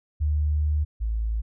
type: tone pair in turn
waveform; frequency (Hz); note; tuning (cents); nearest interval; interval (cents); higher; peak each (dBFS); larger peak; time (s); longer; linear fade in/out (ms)
sine; 75.1 / 55.05; D2 / A1; +39 / +2; perfect fourth; 537; first; -20 / -23; first; 0.2-0.85 / 1-1.42; first; 20
effects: none